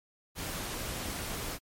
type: noise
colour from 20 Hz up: pink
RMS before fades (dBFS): -37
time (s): 0.35-1.59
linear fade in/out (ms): 50
effects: MP3 64 kbps